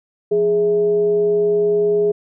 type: tone with frequency modulation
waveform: sine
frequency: 415.3 Hz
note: G#4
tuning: in tune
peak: -13 dBFS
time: 0.31-2.12 s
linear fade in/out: 10 ms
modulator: 240 Hz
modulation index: 0.31
effects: none